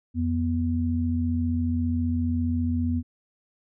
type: tone pair together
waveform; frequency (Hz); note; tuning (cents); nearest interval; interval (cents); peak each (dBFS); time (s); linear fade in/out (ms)
sine; 86.44 / 244.5; F2 / B3; -17 / -17; octave + tritone; 1800; -25; 0.14-3.03; 50
effects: none